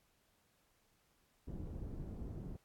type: low-pass noise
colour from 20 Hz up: pink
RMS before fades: -45 dBFS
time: 1.47-2.57 s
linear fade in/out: 10 ms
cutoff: 290 Hz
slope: 12 dB/octave
effects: pink hiss -75 dBFS RMS until 2.64 s + AAC 64 kbps